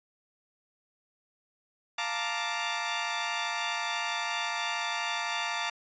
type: chord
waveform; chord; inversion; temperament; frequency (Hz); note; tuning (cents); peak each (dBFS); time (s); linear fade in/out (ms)
15% pulse; Bb major seventh; second; equal; 698.5 / 880 / 932.3 / 1174.7; F5 / A5 / Bb5 / D6; 0 / 0 / 0 / 0; -30 / -29 / -29 / -29; 1.98-5.7; 5
effects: resampled to 16000 Hz